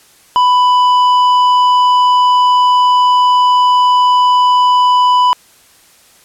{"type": "tone with tanh clipping", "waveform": "triangle", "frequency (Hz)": 994, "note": "B5", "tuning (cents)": 11, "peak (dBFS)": -8, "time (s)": [0.36, 5.33], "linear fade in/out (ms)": 0, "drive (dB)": 12, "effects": ["white hiss -46 dBFS RMS until 6.24 s", "low-pass 12000 Hz 12 dB/octave"]}